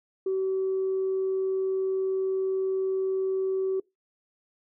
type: tone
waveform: sine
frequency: 380.9 Hz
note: G4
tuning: 50 cents flat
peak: -23 dBFS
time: 0.26-3.8 s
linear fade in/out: 5 ms
effects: noise-tail reverb RT60 0.2 s tail -24 dB re dry + tanh soft clip ceiling -20 dBFS